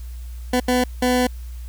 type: tone bursts at uneven times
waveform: 20% pulse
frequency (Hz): 250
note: B3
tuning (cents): +21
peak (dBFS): -11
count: 3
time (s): 0.53-0.6 / 0.68-0.84 / 1.02-1.27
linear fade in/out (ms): 5
effects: added 60 Hz sine -30 dBFS peak until 1.68 s + white hiss -51 dBFS RMS until 1.68 s